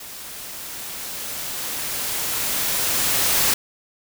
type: noise with level ramp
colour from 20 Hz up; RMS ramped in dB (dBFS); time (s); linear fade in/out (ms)
white; -37 to -18; 0-3.54; 5
effects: none